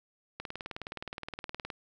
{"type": "click train", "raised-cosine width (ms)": 0.3, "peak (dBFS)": -22, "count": 26, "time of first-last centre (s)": [0.4, 1.702], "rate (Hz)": 19.2, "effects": []}